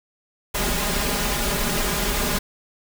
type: noise with comb filter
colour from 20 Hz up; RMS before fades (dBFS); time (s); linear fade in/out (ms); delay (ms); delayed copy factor
pink; -23; 0.54-2.39; 10; 4.9; +0.9
effects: none